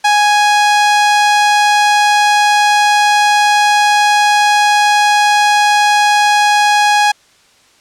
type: tone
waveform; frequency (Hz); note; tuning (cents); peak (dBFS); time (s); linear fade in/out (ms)
sawtooth; 830.6; G#5; 0; -4; 0.04-7.12; 10
effects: white hiss -49 dBFS RMS until 7.8 s + low-pass 7000 Hz 12 dB/octave